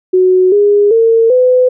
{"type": "tone with pitch steps", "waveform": "sine", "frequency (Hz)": [369.5, 410, 454.9, 504.8], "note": ["F#4", "G#4", "A#4", "B4"], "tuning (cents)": [-2, -22, -42, 38], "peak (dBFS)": -5, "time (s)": [0.13, 1.69], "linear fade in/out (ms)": 10, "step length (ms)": 390, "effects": []}